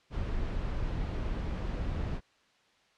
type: noise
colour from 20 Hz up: brown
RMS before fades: -33 dBFS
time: 0.1-2.21 s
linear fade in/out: 50 ms
effects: white hiss -66 dBFS RMS until 2.97 s + low-pass 4000 Hz 12 dB/octave